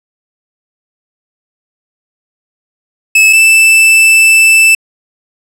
45% pulse tone pair in turn, 2600 / 2644 Hz, E7 / E7, -24 / +5 cents, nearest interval unison, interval 29 cents, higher second, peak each -3 dBFS, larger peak neither, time 3.15-3.33 / 3.33-4.75 s, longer second, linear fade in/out 5 ms, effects low-pass 12000 Hz 12 dB/octave

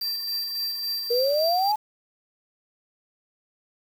square tone with tremolo, 4699 Hz, D8, in tune, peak -25 dBFS, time 0.01-1.72 s, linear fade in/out 5 ms, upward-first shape triangle, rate 3.6 Hz, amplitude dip 50%
sine exponential sweep, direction up, 467.8 to 872 Hz, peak -20 dBFS, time 1.1-1.76 s, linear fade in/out 10 ms
effects 7-bit

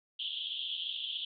white band-pass noise, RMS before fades -38 dBFS, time 0.19-1.25 s, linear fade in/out 5 ms, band 3000 to 3500 Hz, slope 96 dB/octave, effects none

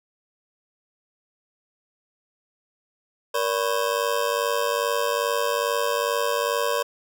25% pulse ring-modulated tone, 523 Hz, C5, 1 cent flat, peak -15 dBFS, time 3.34-6.83 s, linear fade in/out 10 ms, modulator 51.2 Hz, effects none

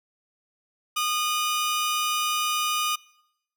sawtooth tone pair together, 1226.3 / 2960 Hz, D#6 / F#7, -26 / 0 cents, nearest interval octave + minor third, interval 1526 cents, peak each -21 / -26 dBFS, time 0.96-2.96 s, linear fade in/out 10 ms, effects noise-tail reverb RT60 0.8 s tail -23 dB re dry

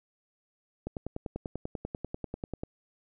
click train, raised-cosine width 2 ms, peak -21 dBFS, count 19, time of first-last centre 0.87-2.635 s, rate 10.2 Hz, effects none

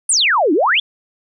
sine exponential two-way sweep, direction down then up, 9956 to 279.1 to 3618 Hz, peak -11 dBFS, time 0.09-0.8 s, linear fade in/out 5 ms, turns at 0.53 s, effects none

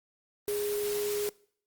sine tone in noise, 413.8 Hz, G#4, 6 cents flat, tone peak -29 dBFS, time 0.48-1.29 s, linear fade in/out 0 ms, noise white, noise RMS -38 dBFS, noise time 0.48-1.29 s, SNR +6 dB, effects noise-tail reverb RT60 0.6 s tail -23 dB re dry + Opus 32 kbps

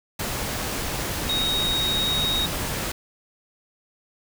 sine tone in noise, 3764 Hz, A#7, 16 cents sharp, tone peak -22 dBFS, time 1.29-2.46 s, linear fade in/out 5 ms, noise pink, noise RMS -28 dBFS, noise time 0.19-2.92 s, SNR +3 dB, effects none

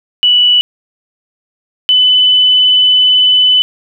sine tone pair in turn, 2956 / 3006 Hz, F#7 / F#7, -2 / +27 cents, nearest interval unison, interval 29 cents, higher second, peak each -5 dBFS, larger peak neither, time 0.23-0.61 / 1.89-3.62 s, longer second, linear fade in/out 0 ms, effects none

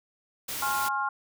white noise, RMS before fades -34 dBFS, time 0.48-0.89 s, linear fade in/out 10 ms
sine chord, F minor, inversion first, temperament equal with one note detuned, 830.6 / 1072.2 / 1396.9 Hz, Ab5 / C6 / F6, 0 / +42 / 0 cents, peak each -31 / -30 / -30 dBFS, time 0.62-1.09 s, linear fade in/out 5 ms
effects none

